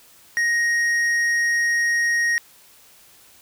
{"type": "tone with tanh clipping", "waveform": "sine", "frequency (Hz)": 1874, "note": "A#6", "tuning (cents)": 9, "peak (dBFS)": -19, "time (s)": [0.37, 2.38], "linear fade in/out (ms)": 0, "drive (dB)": 9, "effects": ["white hiss -51 dBFS RMS until 3.41 s"]}